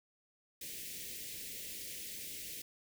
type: band-stop noise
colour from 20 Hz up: white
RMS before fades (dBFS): -45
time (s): 0.61-2.62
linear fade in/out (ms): 5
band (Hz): 540 to 1900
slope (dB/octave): 48
effects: none